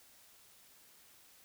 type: silence
effects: white hiss -62 dBFS RMS until 1.44 s